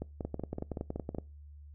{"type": "two click trains", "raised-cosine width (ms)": 2, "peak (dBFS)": [-22, -23], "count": [11, 7], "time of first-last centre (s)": [[0.25, 1.185], [0.02, 1.148]], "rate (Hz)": [10.7, 5.32], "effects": ["noise-tail reverb RT60 0.3 s tail -23 dB re dry", "added 73 Hz sine -48 dBFS peak until 1.74 s"]}